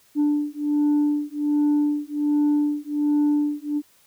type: beating tone pair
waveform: sine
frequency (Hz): 293.9 / 295.2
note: D4 / D4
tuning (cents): +1 / +9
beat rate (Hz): 1.3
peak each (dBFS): -20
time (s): 0.15-3.82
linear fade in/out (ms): 50
effects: tanh soft clip ceiling -15 dBFS + white hiss -58 dBFS RMS until 4.06 s